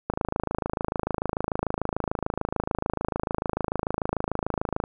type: click train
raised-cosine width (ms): 1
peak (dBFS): -11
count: 128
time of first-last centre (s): 0.1-4.839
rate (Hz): 26.8
effects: none